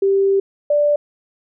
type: tone pair in turn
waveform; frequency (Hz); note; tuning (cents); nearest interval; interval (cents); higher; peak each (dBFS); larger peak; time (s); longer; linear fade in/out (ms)
sine; 392 / 587.3; G4 / D5; 0 / 0; perfect fifth; 700; second; -12; neither; 0.02-0.4 / 0.7-0.96; first; 5
effects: none

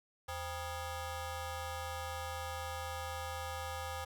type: ring-modulated tone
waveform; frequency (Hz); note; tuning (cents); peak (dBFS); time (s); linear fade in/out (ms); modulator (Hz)
20% pulse; 440; A4; 0; -31; 0.28-4.05; 10; 358
effects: none

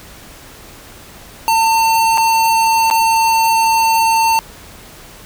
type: tone with dropouts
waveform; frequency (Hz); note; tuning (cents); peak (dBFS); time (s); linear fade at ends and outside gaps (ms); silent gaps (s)
square; 901; A5; +41; -11; 1.48-4.39; 0; 2.175-2.18 / 2.901-2.911
effects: pink hiss -38 dBFS RMS until 5.25 s

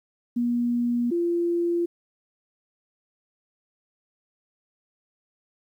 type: tone pair in turn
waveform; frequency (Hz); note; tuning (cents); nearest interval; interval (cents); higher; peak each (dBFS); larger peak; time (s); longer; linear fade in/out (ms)
sine; 240 / 343.8; B3 / F4; -49 / -27; tritone; 622; second; -21; neither; 0.36-1.11 / 1.11-1.86; neither; 10
effects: 10-bit

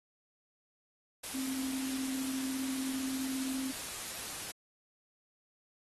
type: tone in noise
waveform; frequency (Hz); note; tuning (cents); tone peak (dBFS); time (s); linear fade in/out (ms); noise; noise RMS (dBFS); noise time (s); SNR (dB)
sine; 264.2; C4; +17; -35; 1.34-3.72; 10; white; -41; 1.23-4.52; +3
effects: AAC 32 kbps

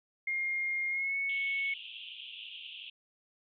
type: tone with pitch glide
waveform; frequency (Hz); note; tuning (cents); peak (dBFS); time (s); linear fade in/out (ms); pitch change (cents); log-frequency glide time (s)
sine; 2127 to 2210; C7 to C#7; +28 to -6; -30; 0.27-1.74; 5; +66; 0.89-1.16
type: band-pass noise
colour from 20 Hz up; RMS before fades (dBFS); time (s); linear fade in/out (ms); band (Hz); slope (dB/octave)
white; -46; 1.29-2.9; 5; 2600 to 3400; 96
effects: none

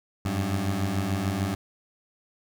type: beating tone pair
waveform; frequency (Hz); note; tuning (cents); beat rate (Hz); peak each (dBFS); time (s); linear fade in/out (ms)
20% pulse; 92.5 / 99.3; F#2 / G2; 0 / +23; 6.8; -25 / -22; 0.25-1.55; 5
effects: none

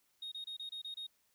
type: tone bursts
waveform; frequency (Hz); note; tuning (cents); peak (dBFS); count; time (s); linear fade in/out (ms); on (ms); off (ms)
sine; 3729; A#7; 0; -39; 7; 0.22-1.067; 5; 97; 28
effects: tanh soft clip ceiling -39 dBFS + white hiss -75 dBFS RMS until 1.34 s

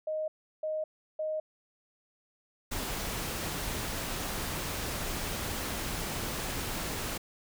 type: tone bursts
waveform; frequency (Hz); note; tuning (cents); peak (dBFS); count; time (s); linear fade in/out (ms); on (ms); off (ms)
sine; 622.3; D#5; 0; -30; 3; 0.07-1.4; 5; 210; 350
type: noise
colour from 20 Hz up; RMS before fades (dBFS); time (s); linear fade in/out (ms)
pink; -35; 2.71-7.18; 10
effects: none

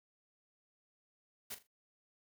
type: noise with echo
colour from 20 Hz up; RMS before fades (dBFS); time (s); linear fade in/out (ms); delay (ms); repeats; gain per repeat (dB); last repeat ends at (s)
white; -43; 1.5-1.55; 10; 41; 3; -12; 1.673
effects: none

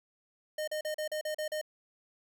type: tone bursts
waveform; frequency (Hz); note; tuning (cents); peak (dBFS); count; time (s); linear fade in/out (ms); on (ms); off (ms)
square; 613; D#5; -26; -33; 8; 0.58-1.614; 5; 96; 38
effects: none

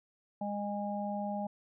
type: harmonic tone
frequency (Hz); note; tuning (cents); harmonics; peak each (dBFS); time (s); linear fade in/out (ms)
204.5; G#3; -26; 1 / 3 / 4; -36 / -39 / -38; 0.41-1.47; 5
effects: none

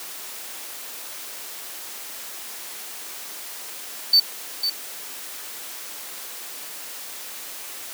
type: tone with echo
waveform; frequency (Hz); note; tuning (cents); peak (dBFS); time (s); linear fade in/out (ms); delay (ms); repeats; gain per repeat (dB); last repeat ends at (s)
triangle; 4544; C#8; +42; -10; 4.13-4.2; 5; 500; 1; -9; 4.7
effects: white hiss -36 dBFS RMS until 7.93 s + high-pass 300 Hz 12 dB/octave

